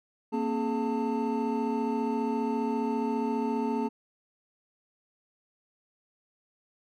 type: tone cluster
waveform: triangle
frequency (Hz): 232.4 / 267.2 / 423.8 / 893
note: A#3 / C4 / G#4 / A5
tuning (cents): -5 / +36 / +35 / +25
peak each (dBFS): -28 / -31 / -31 / -32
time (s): 0.32-3.89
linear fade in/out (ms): 20
effects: none